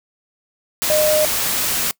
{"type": "tone in noise", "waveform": "sine", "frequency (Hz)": 612, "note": "D#5", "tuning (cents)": -29, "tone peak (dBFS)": -14, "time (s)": [0.9, 1.25], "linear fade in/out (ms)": 0, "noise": "white", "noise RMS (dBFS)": -20, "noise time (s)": [0.82, 1.91], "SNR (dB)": 3, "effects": ["noise-tail reverb RT60 0.1 s tail -23 dB re dry"]}